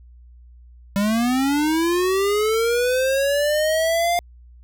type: linear sweep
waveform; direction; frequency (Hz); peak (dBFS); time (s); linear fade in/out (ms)
square; up; 196 to 704; -18; 0.96-4.19; 0
effects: added 60 Hz sine -43 dBFS peak until 4.63 s